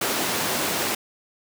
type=high-pass noise; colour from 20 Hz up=pink; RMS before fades=-25 dBFS; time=0.01-0.95 s; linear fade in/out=5 ms; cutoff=240 Hz; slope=12 dB/octave; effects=none